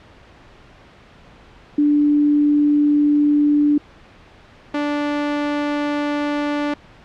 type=tone pair in turn; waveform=sine / sawtooth; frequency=293.7 / 292.4 Hz; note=D4 / D4; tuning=0 / -7 cents; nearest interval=unison; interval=7 cents; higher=first; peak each=-12 / -15 dBFS; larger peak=first; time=1.78-3.78 / 4.74-6.74 s; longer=neither; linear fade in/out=5 ms; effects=pink hiss -46 dBFS RMS until 7.04 s + low-pass 3000 Hz 12 dB/octave